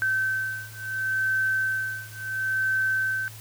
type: beating tone pair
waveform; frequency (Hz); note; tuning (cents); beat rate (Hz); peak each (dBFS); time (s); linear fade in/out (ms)
sine; 1541 / 1541.72; G6 / G6; -30 / -29; 0.72; -27; 0.02-3.28; 0
effects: added 109 Hz sine -42 dBFS peak until 3.4 s + white hiss -46 dBFS RMS until 3.4 s